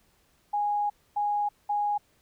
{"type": "tone bursts at uneven times", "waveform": "sine", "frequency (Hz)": 826, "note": "G#5", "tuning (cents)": -10, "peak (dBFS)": -24, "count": 3, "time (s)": [[0.53, 0.9], [1.16, 1.49], [1.69, 1.98]], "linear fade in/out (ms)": 10, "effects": ["pink hiss -66 dBFS RMS until 2.21 s"]}